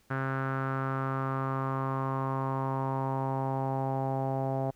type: tone with low-pass filter sweep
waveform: sawtooth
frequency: 133.8 Hz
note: C3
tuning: 39 cents sharp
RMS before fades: -31 dBFS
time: 0.1-4.71 s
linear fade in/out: 10 ms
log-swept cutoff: 1500 to 720 Hz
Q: 4.6
effects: pink hiss -66 dBFS RMS until 4.75 s